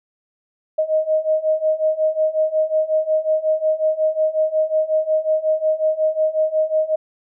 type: beating tone pair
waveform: sine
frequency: 622.3 / 627.8 Hz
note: D#5 / D#5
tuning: 0 / +15 cents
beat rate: 5.5 Hz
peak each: -20 / -18 dBFS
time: 0.78-6.96 s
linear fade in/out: 10 ms
effects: none